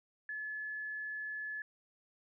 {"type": "tone", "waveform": "sine", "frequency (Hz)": 1717, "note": "A6", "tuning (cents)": -43, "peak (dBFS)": -38, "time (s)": [0.29, 1.62], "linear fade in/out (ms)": 2, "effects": []}